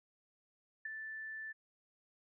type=tone with ADSR envelope; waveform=sine; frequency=1760 Hz; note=A6; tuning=in tune; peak=-36 dBFS; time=0.85-1.53 s; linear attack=6 ms; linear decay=12 ms; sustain=-6 dB; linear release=19 ms; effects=none